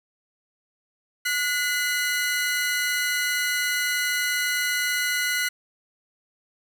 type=tone pair together; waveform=sawtooth; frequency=1455.5 / 2028 Hz; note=F#6 / B6; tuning=-29 / +45 cents; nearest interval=tritone; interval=574 cents; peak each=-22 dBFS; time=1.25-5.49 s; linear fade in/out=10 ms; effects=none